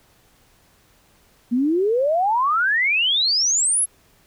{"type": "exponential sweep", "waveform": "sine", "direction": "up", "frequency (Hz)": [230.5, 11300], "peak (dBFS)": -16, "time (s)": [1.51, 3.86], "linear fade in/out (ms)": 20, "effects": ["pink hiss -57 dBFS RMS until 4.26 s"]}